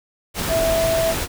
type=tone in noise; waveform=sine; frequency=657 Hz; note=E5; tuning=6 cents flat; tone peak=-17 dBFS; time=0.48-1.15 s; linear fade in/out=50 ms; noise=pink; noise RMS=-24 dBFS; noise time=0.34-1.28 s; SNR=+4 dB; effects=none